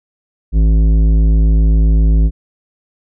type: tone with tanh clipping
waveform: sine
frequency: 53.8 Hz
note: A1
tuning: 38 cents flat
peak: -9 dBFS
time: 0.52-2.31 s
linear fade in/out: 50 ms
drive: 12 dB
effects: none